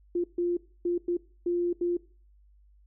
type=tone bursts at uneven times; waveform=sine; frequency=349.2 Hz; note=F4; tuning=in tune; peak=-24 dBFS; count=6; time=0.15-0.24 / 0.38-0.57 / 0.85-0.98 / 1.08-1.17 / 1.46-1.73 / 1.81-1.97 s; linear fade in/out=5 ms; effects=noise-tail reverb RT60 0.4 s tail -20 dB re dry + added 50 Hz sine -56 dBFS peak until 2.86 s